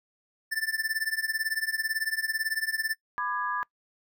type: tone with tremolo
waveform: square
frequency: 1769 Hz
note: A6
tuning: 9 cents sharp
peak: -24 dBFS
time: 0.51-2.95 s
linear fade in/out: 20 ms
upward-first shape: triangle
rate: 18 Hz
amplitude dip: 100%
type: chord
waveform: sine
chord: G# diminished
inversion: first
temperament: just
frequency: 996.7 / 1196.1 / 1661.2 Hz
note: B5 / D6 / G#6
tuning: +16 / +31 / 0 cents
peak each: -32 dBFS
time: 3.18-3.63 s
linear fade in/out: 0 ms
effects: noise-tail reverb RT60 0.1 s tail -24 dB re dry